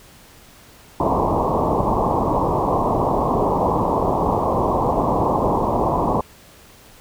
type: low-pass noise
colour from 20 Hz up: white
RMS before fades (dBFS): -19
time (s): 1-6.21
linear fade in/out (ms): 2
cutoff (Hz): 1100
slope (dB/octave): 96
effects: pink hiss -47 dBFS RMS until 7 s